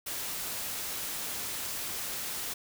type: noise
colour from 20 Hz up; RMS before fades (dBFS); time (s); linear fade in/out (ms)
white; -36; 0.06-2.54; 10
effects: none